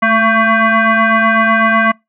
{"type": "tone with frequency modulation", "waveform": "sine", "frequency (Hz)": 220, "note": "A3", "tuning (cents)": 0, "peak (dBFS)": -8, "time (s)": [0.02, 1.92], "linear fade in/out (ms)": 10, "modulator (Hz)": 448, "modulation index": 4, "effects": ["noise-tail reverb RT60 0.2 s tail -25 dB re dry"]}